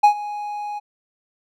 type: tone with ADSR envelope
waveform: triangle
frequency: 830.6 Hz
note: G#5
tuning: in tune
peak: -5 dBFS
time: 0.03-0.8 s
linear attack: 12 ms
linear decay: 93 ms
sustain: -19 dB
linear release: 23 ms
effects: none